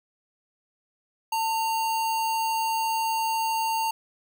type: tone with sample-and-hold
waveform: sine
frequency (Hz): 897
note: A5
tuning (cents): +33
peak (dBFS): -23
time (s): 1.32-3.91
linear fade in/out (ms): 5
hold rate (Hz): 3675
effects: none